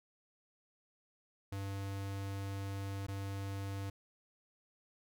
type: tone with dropouts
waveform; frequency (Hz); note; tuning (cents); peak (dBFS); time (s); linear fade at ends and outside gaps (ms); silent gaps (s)
square; 98.4; G2; +7; -39; 1.52-3.9; 5; 3.067-3.083
effects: none